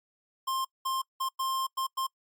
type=tone bursts at uneven times; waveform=square; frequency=1057 Hz; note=C6; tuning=17 cents sharp; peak=-29 dBFS; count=6; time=0.47-0.65 / 0.85-1.02 / 1.2-1.29 / 1.39-1.67 / 1.77-1.87 / 1.97-2.07 s; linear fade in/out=10 ms; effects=noise-tail reverb RT60 0.1 s tail -25 dB re dry + Opus 48 kbps